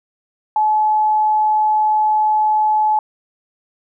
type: tone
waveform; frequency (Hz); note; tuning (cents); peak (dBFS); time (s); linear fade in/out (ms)
sine; 857; A5; -46; -12; 0.56-2.99; 2
effects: none